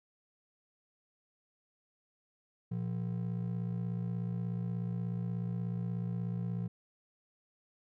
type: ring-modulated tone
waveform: triangle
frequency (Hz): 146.83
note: D3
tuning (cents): 0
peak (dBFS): -28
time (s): 2.71-6.68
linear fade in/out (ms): 10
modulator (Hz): 28.3
effects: none